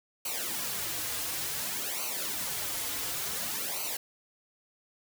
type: noise with flanger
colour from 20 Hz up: white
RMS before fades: -34 dBFS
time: 0.25-3.97 s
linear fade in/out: 5 ms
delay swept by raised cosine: 0.57 to 5.27 ms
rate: 0.56 Hz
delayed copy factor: -0.8
effects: none